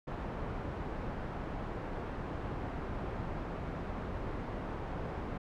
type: low-pass noise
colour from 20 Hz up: pink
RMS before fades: -39 dBFS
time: 0.07-5.38 s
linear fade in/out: 10 ms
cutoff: 1200 Hz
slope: 12 dB/octave
effects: none